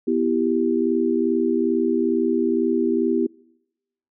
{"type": "chord", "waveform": "sine", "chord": "E minor", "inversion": "second", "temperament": "equal", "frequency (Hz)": [246.9, 329.6, 392], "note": ["B3", "E4", "G4"], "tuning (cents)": [0, 0, 0], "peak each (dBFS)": -22, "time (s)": [0.07, 3.27], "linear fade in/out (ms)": 10, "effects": ["noise-tail reverb RT60 0.9 s tail -26 dB re dry"]}